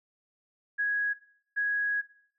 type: tone pair in turn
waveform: sine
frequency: 1661.2 / 1661.2 Hz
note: G#6 / G#6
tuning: 0 / 0 cents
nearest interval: unison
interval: 0 cents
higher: neither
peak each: -25 dBFS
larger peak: neither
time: 0.78-1.14 / 1.56-2.02 s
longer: second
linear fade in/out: 20 ms
effects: noise-tail reverb RT60 0.6 s tail -17 dB re dry